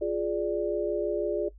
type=chord; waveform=sine; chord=D diminished; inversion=first; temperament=equal; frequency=349.2 / 415.3 / 587.3 Hz; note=F4 / Ab4 / D5; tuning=0 / 0 / 0 cents; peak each=-30 dBFS; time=0.01-1.49 s; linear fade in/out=10 ms; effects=noise-tail reverb RT60 0.1 s tail -17 dB re dry + added 50 Hz sine -47 dBFS peak until 1.58 s